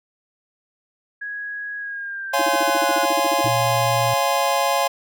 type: tone with pitch glide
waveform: sine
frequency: 1661.2 to 1471.4 Hz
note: G#6 to F#6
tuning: 0 to -10 cents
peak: -27 dBFS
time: 1.21-3.05 s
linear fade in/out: 10 ms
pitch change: -210 cents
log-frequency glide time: 1.78-2.94 s
type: chord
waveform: square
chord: Db major seventh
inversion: none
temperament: just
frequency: 554.4 / 693 / 831.5 / 1039.4 Hz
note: Db5 / F5 / Ab5 / C6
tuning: 0 / -14 / +2 / -12 cents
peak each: -24 dBFS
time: 2.33-4.88 s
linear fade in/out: 10 ms
type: tone bursts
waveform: sine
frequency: 320 Hz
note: D#4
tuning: 49 cents sharp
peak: -23 dBFS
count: 16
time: 2.39-3.483 s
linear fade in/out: 5 ms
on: 28 ms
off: 43 ms
type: tone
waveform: sine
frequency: 118.5 Hz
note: A#2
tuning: 29 cents sharp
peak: -24 dBFS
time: 3.44-4.14 s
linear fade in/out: 5 ms
effects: none